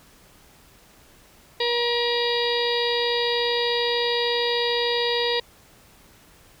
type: harmonic tone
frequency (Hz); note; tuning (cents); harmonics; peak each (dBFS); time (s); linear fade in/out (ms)
476.6; A#4; +38; 1 / 2 / 4 / 5 / 6 / 7 / 8 / 9 / 10; -24 / -30 / -30 / -36 / -34 / -35 / -27 / -38 / -31; 1.6-5.4; 5
effects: pink hiss -53 dBFS RMS until 6.6 s